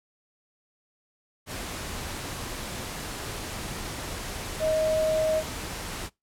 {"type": "tone in noise", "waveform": "sine", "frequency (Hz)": 629, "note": "D#5", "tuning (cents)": 19, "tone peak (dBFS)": -22, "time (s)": [4.59, 5.43], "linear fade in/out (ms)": 50, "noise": "pink", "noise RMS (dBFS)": -35, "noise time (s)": [1.46, 6.1], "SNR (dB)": 10, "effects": ["noise-tail reverb RT60 0.2 s tail -24 dB re dry", "low-pass 12000 Hz 12 dB/octave"]}